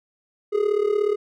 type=tone with amplitude modulation; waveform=triangle; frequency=415.3 Hz; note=G#4; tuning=in tune; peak=-13 dBFS; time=0.52-1.16 s; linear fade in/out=20 ms; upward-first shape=sine; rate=36.8 Hz; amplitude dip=80%; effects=none